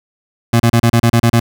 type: tone bursts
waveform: 25% pulse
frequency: 116.54 Hz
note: A#2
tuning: in tune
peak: -4 dBFS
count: 9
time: 0.53-1.399 s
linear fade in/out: 5 ms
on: 69 ms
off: 31 ms
effects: none